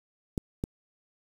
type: clicks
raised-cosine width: 3 ms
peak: -16 dBFS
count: 2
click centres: 0.378 / 0.639 s
effects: 7-bit